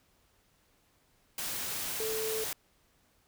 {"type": "tone in noise", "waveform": "sine", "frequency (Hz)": 440, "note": "A4", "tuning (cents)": 0, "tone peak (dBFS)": -33, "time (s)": [2, 2.44], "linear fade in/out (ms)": 2, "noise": "white", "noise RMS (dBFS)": -36, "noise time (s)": [1.38, 2.53], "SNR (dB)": 0, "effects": ["pink hiss -69 dBFS RMS until 3.27 s"]}